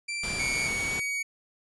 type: tone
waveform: sawtooth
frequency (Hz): 2349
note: D7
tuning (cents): 0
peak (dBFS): -27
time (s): 0.08-0.68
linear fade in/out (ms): 10
type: noise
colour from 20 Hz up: pink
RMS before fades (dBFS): -36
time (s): 0.23-1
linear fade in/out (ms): 5
type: tone with pitch glide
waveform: 45% pulse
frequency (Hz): 2217 to 2251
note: C#7 to C#7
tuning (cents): 0 to +26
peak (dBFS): -28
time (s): 0.39-1.23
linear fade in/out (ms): 10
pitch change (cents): +26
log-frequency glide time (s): 0.54-0.95
effects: resampled to 24000 Hz